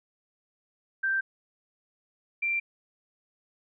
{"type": "tone pair in turn", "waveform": "sine", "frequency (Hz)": [1568, 2361], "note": ["G6", "D7"], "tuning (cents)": [0, 9], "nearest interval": "perfect fifth", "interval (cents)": 709, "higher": "second", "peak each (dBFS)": [-24, -25], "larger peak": "first", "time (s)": [[1.03, 1.21], [2.42, 2.6]], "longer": "neither", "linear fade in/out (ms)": 10, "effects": []}